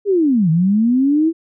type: linear two-way sweep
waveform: sine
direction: down then up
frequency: 419.5 to 154.8 to 334.2 Hz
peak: -11 dBFS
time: 0.05-1.33 s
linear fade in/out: 50 ms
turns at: 0.5 s
effects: none